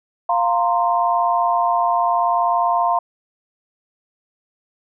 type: chord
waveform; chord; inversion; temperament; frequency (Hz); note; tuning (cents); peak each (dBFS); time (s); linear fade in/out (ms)
sine; F suspended fourth; none; equal with one note detuned; 698.5 / 925.9 / 1046.5; F5 / Bb5 / C6; 0 / -12 / 0; -18 / -20 / -20; 0.29-2.99; 5
effects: none